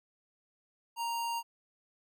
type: tone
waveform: square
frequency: 932.3 Hz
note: A#5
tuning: in tune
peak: -33 dBFS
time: 0.96-1.43 s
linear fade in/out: 50 ms
effects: none